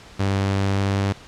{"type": "tone with pitch glide", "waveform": "sawtooth", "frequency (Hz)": [98, 98.85], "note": ["G2", "G2"], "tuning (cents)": [0, 15], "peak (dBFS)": -15, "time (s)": [0.19, 1.13], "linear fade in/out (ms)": 10, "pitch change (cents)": 15, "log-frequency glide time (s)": [0.62, 0.99], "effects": ["pink hiss -44 dBFS RMS until 1.27 s", "low-pass 6000 Hz 12 dB/octave"]}